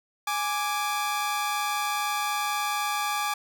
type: tone pair together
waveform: sawtooth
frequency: 830.6 / 1174.6 Hz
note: G#5 / D6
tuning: 0 / 0 cents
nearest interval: tritone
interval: 600 cents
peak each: -25 dBFS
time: 0.27-3.34 s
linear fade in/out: 5 ms
effects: none